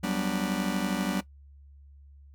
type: chord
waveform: 45% pulse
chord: G major seventh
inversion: third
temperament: just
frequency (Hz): 183.75 / 196 / 245 / 294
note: F#3 / G3 / B3 / D4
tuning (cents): -12 / 0 / -14 / +2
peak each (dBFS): -32 / -31 / -34 / -34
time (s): 0.03-1.21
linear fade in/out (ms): 10
effects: noise-tail reverb RT60 0.1 s tail -17 dB re dry + added 70 Hz sine -49 dBFS peak until 2.34 s